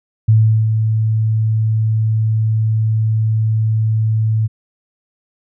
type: tone with ADSR envelope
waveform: sine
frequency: 110 Hz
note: A2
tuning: in tune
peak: -6 dBFS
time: 0.28-4.48 s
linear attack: 9 ms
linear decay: 380 ms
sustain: -6 dB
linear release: 24 ms
effects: none